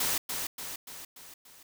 white noise with echo, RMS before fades -29 dBFS, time 0-0.18 s, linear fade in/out 5 ms, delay 290 ms, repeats 5, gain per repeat -5 dB, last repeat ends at 1.63 s, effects none

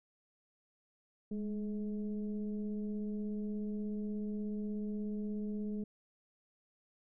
sine tone with frequency modulation, 207.7 Hz, G#3, in tune, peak -35 dBFS, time 1.31-5.84 s, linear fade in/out 5 ms, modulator 216 Hz, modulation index 0.64, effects none

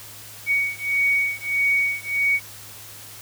sine beating tone pair, 2241 / 2242.6 Hz, C#7 / C#7, +18 / +20 cents, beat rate 1.6 Hz, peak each -22 / -22 dBFS, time 0.46-2.4 s, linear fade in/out 50 ms, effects added 105 Hz sine -49 dBFS peak until 3.21 s + white hiss -41 dBFS RMS until 3.21 s

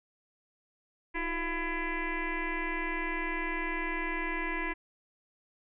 sine tone with frequency modulation, 1000 Hz, B5, 21 cents sharp, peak -30 dBFS, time 1.14-4.74 s, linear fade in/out 20 ms, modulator 340 Hz, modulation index 4, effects none

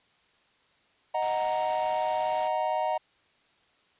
triangle chord, D# minor, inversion none, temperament equal, 622.3 / 740 / 932.3 Hz, D#5 / F#5 / A#5, 0 / 0 / 0 cents, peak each -28 dBFS, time 1.14-2.98 s, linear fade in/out 10 ms
white noise, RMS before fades -41 dBFS, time 1.22-2.48 s, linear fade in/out 5 ms
effects white hiss -65 dBFS RMS until 3.99 s + resampled to 8000 Hz

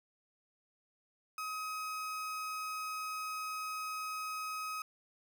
35% pulse tone, 1266 Hz, D#6, 30 cents sharp, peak -36 dBFS, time 1.38-4.82 s, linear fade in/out 2 ms, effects none

